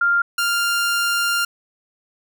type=tone pair in turn; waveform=sine / sawtooth; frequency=1396.9 / 1396.9 Hz; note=F6 / F6; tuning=0 / 0 cents; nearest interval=unison; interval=0 cents; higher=neither; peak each=-14 dBFS; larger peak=neither; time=0.01-0.22 / 0.38-1.45 s; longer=second; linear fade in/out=5 ms; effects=none